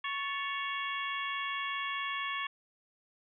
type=harmonic tone with a mistuned harmonic; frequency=554.4 Hz; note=C#5; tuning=in tune; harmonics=2 / 3 / 4 / 5 / 6; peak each=-37 / -39 / -40 / -41 / -42 dBFS; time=0.04-2.47 s; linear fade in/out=5 ms; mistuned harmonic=3; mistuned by=+84 cents; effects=none